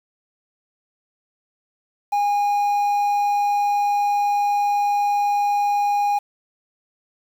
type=tone with quantisation; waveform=triangle; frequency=818 Hz; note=G#5; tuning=26 cents flat; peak=-15 dBFS; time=2.12-6.19 s; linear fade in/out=10 ms; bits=7; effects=none